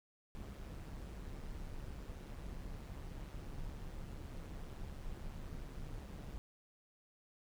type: noise with amplitude modulation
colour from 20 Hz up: brown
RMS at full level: -44 dBFS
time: 0.35-6.38 s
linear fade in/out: 0 ms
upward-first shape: sine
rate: 141 Hz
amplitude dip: 50%
effects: none